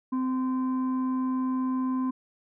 sine tone pair together, 258.2 / 1033 Hz, C4 / C6, -23 / -22 cents, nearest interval 2 octaves, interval 2401 cents, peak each -24 / -34 dBFS, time 0.12-2.11 s, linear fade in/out 10 ms, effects tanh soft clip ceiling -20 dBFS

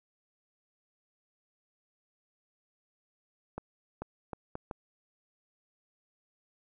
accelerating click train, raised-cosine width 1 ms, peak -23 dBFS, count 5, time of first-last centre 3.58-4.712 s, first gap 440 ms, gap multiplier 0.71, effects none

